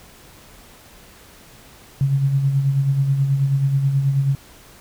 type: tone with tremolo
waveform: sine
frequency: 137.6 Hz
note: C#3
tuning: 12 cents flat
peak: -13 dBFS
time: 2.01-4.35 s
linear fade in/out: 0 ms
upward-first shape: sine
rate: 9.3 Hz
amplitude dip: 50%
effects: pink hiss -46 dBFS RMS until 4.8 s

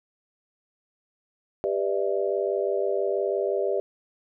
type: chord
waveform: sine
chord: E minor seventh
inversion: first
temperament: just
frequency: 395.6 / 494.4 / 593.3 / 659.3 Hz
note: G4 / B4 / D5 / E5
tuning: +16 / +2 / +18 / 0 cents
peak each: -26 / -30 / -28 / -32 dBFS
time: 1.64-3.8 s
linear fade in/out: 0 ms
effects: none

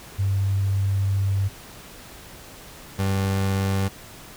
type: tone pair in turn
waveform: sine / 30% pulse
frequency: 98 / 97.1 Hz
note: G2 / G2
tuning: 0 / -16 cents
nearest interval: unison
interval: 16 cents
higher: first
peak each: -19 / -18 dBFS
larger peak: second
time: 0.18-1.49 / 2.98-3.89 s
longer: first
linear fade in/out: 20 ms
effects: pink hiss -43 dBFS RMS until 4.36 s

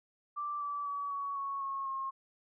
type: tone with pitch steps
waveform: sine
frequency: 1173 / 1156.2 / 1139.6 / 1123.3 / 1107.2 / 1091.3 / 1075.6 Hz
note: D6 / D6 / C#6 / C#6 / C#6 / C#6 / C6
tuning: -2 / -27 / +48 / +23 / -2 / -27 / +47 cents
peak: -34 dBFS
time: 0.36-2.11 s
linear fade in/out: 20 ms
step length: 250 ms
effects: none

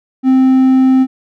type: tone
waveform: triangle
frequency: 261.3 Hz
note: C4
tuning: 2 cents flat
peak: -4 dBFS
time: 0.23-1.07 s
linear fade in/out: 50 ms
effects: none

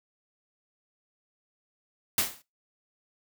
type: noise with exponential decay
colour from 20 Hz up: white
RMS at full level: -21 dBFS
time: 2.18-2.42 s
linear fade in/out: 2 ms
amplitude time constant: 51 ms
effects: noise-tail reverb RT60 0.2 s tail -18 dB re dry

